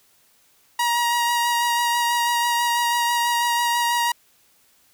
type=tone with vibrato; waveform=sawtooth; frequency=950 Hz; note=A#5; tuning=33 cents sharp; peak=-15 dBFS; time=0.79-4.12 s; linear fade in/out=5 ms; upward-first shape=sine; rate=6.1 Hz; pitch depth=15 cents each way; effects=white hiss -59 dBFS RMS until 4.93 s